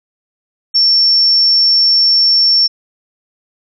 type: tone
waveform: sine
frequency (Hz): 5440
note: F8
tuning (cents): -46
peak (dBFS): -7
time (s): 0.74-2.68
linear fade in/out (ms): 20
effects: none